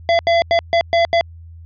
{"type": "tone bursts at uneven times", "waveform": "square", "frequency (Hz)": 677, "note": "E5", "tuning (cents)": 46, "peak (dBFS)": -12, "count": 6, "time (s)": [[0.09, 0.19], [0.27, 0.42], [0.51, 0.59], [0.73, 0.81], [0.93, 1.05], [1.13, 1.21]], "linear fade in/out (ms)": 0, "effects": ["added 83 Hz sine -35 dBFS peak until 1.65 s", "resampled to 11025 Hz"]}